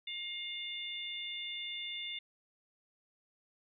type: harmonic tone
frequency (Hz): 709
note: F5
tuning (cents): +26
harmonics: 3 / 4 / 5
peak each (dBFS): -44 / -44 / -41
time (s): 0.07-2.19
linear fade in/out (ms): 5
effects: none